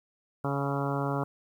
harmonic tone with a mistuned harmonic, 140 Hz, C#3, 18 cents sharp, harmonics 1 / 2 / 3 / 4 / 5 / 6 / 7 / 8 / 9 / 10, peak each -31 / -34 / -36 / -37 / -38 / -39 / -39 / -40 / -41 / -41 dBFS, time 0.44-1.24 s, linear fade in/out 5 ms, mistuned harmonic 10, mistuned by -31 cents, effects 10-bit

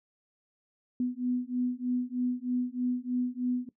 sine beating tone pair, 246.9 / 250.1 Hz, B3 / B3, 0 / +22 cents, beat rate 3.2 Hz, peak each -31 dBFS, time 1-3.69 s, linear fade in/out 2 ms, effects noise-tail reverb RT60 0.1 s tail -18 dB re dry

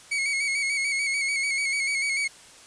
40% pulse tone with vibrato, 2217 Hz, C#7, in tune, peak -23 dBFS, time 0.11-2.28 s, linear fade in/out 10 ms, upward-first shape square, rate 6.8 Hz, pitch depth 39 cents each way, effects white hiss -49 dBFS RMS until 2.66 s + resampled to 22050 Hz

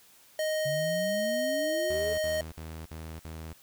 square tone, 622.3 Hz, D#5, in tune, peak -28 dBFS, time 0.39-2.41 s, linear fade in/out 2 ms
sine exponential sweep, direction up, 138.59 to 440 Hz, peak -34 dBFS, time 0.65-2.14 s, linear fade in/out 10 ms
sawtooth tone bursts, 80 Hz, D#2, 49 cents sharp, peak -35 dBFS, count 5, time 1.9-3.528 s, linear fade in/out 0 ms, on 280 ms, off 57 ms
effects white hiss -58 dBFS RMS until 3.62 s

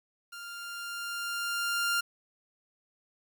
sawtooth tone with level ramp, 1396.9 Hz, F6, in tune, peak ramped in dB -38 to -22 dBFS, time 0.32-2.01 s, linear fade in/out 10 ms, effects 10-bit

